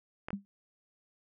clicks, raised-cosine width 0.5 ms, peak -23 dBFS, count 2, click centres 0.285 / 0.305 s
sine tone with exponential decay, 199 Hz, G3, 26 cents sharp, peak -28 dBFS, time 0.33-0.45 s, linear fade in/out 0 ms, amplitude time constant 25 ms
effects none

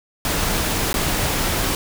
pink noise with dropouts, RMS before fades -21 dBFS, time 0.25-1.75 s, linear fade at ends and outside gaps 1 ms, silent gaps 0.93-0.941 s, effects none

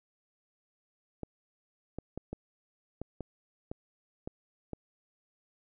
clicks, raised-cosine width 2 ms, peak -24 dBFS, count 9, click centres 1.233 / 1.986 / 2.176 / 2.33 / 3.016 / 3.207 / 3.715 / 4.275 / 4.733 s, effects none

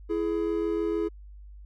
triangle tone pair together, 333.4 / 420 Hz, E4 / G#4, +20 / +19 cents, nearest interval major third, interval 399 cents, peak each -26 dBFS, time 0.09-1.09 s, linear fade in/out 20 ms, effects added 50 Hz sine -43 dBFS peak until 1.65 s

